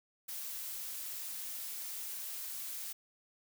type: noise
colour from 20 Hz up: blue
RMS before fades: -42 dBFS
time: 0.28-2.93 s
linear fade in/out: 10 ms
effects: none